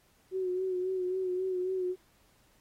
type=tone with vibrato; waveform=sine; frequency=370 Hz; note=F#4; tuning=in tune; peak=-29 dBFS; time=0.31-1.96 s; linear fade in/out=50 ms; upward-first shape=sine; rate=3.7 Hz; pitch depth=40 cents each way; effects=pink hiss -67 dBFS RMS until 2.6 s + AAC 48 kbps